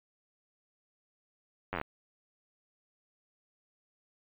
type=slowing click train; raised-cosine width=0.5 ms; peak=-19 dBFS; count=8; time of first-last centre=1.73-1.814 s; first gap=10 ms; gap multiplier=1.06; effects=resampled to 8000 Hz